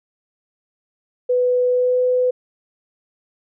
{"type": "tone with pitch glide", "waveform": "sine", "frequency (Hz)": [496.9, 501.8], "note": ["B4", "B4"], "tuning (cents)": [11, 28], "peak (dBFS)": -14, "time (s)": [1.29, 2.31], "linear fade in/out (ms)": 10, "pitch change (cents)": 17, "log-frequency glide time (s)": [1.7, 2], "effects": []}